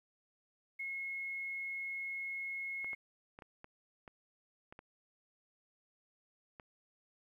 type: tone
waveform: sine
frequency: 2170 Hz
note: C#7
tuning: 37 cents flat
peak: -38 dBFS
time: 0.79-2.95 s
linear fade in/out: 10 ms
type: clicks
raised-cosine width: 0.5 ms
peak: -35 dBFS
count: 9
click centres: 2.845 / 2.932 / 3.389 / 3.422 / 3.644 / 4.078 / 4.725 / 4.791 / 6.598 s
effects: 12-bit